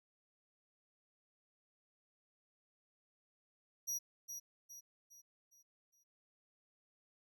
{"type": "tone with echo", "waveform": "40% pulse", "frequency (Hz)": 5780, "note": "F#8", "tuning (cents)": -41, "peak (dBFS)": -36, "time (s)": [3.87, 3.99], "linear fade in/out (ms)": 20, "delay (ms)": 410, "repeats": 5, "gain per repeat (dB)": -7, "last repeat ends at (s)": 6.04, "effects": []}